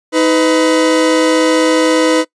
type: tone pair together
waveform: 40% pulse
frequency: 316.2 / 502 Hz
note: D#4 / B4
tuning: +28 / +28 cents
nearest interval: minor sixth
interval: 800 cents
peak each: -11 dBFS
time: 0.12-2.25 s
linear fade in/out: 50 ms
effects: noise-tail reverb RT60 0.1 s tail -22 dB re dry + resampled to 22050 Hz